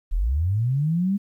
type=linear sweep; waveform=sine; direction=up; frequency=32.7 to 204.9 Hz; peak=-19 dBFS; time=0.11-1.18 s; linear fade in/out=20 ms; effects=10-bit